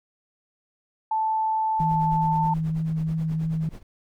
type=tone with pitch glide; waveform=sine; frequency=878 to 889.7 Hz; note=A5 to A5; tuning=-4 to +19 cents; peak=-21 dBFS; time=1.11-2.54 s; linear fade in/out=5 ms; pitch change=+23 cents; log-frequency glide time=2.17-2.4 s
type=noise with tremolo; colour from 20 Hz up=brown; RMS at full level=-37 dBFS; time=1.79-3.83 s; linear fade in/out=5 ms; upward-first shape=sine; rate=9.3 Hz; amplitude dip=85%
type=tone with vibrato; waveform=sine; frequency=160 Hz; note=D#3; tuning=49 cents sharp; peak=-23 dBFS; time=1.8-3.69 s; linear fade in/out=2 ms; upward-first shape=sine; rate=3.1 Hz; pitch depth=9 cents each way
effects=none